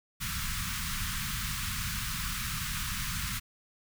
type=band-stop noise; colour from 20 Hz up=pink; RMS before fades=-34 dBFS; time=0.2-3.4 s; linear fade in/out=20 ms; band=210 to 1100 Hz; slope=48 dB/octave; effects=none